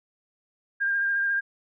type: tone with vibrato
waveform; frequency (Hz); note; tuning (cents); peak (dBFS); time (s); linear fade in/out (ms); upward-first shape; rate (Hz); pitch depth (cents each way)
sine; 1603; G6; +38; -22; 0.8-1.41; 20; sine; 14; 18
effects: none